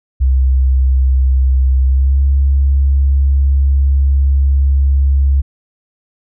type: tone with pitch glide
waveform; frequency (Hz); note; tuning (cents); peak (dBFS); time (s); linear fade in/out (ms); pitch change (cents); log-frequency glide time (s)
sine; 65.5 to 68.68; C2 to C#2; +2 to -15; -7; 0.2-5.42; 20; +83; 1.85-2.22
effects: tanh soft clip ceiling -3 dBFS